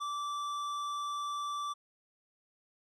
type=tone with tanh clipping; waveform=sine; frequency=1165 Hz; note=D6; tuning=14 cents flat; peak=-36 dBFS; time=0-1.74 s; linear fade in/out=20 ms; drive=13 dB; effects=none